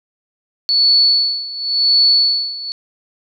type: tone with tremolo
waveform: sine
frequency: 4435 Hz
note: C#8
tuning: in tune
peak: -8 dBFS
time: 0.69-2.72 s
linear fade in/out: 0 ms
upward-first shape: sine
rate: 0.92 Hz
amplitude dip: 85%
effects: none